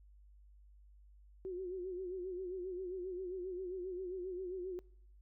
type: tone with vibrato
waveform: sine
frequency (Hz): 367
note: F#4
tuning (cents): -14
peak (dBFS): -39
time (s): 1.45-4.79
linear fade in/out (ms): 0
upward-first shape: sine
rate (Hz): 7.5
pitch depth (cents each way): 73
effects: noise-tail reverb RT60 0.7 s tail -24 dB re dry + added 50 Hz sine -58 dBFS peak until 5.21 s